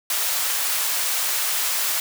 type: high-pass noise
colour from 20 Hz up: white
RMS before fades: -23 dBFS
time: 0.1-2 s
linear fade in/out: 2 ms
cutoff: 690 Hz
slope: 12 dB/octave
effects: none